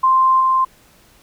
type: tone with level steps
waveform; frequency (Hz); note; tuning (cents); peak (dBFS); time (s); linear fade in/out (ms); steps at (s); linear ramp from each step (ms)
sine; 1046.5; C6; 0; -10 / -12; 0.03-0.65; 10; 0.4; 5
effects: pink hiss -51 dBFS RMS until 1.22 s